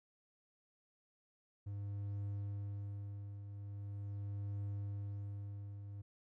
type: tone with tremolo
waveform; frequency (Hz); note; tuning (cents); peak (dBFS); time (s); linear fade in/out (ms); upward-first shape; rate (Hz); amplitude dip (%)
triangle; 101; G#2; -48; -36; 1.66-6.02; 10; triangle; 0.42; 60
effects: none